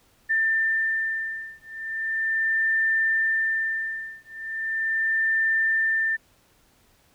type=beating tone pair; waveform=sine; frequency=1789 / 1789.38 Hz; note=A6 / A6; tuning=+28 / +29 cents; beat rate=0.38 Hz; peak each=-25 dBFS; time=0.29-6.17 s; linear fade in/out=20 ms; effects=pink hiss -61 dBFS RMS until 7.14 s